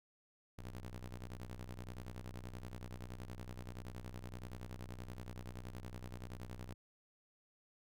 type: ring-modulated tone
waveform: sawtooth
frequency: 61.6 Hz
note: B1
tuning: 4 cents flat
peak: -39 dBFS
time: 0.58-6.74 s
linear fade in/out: 10 ms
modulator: 36.1 Hz
effects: none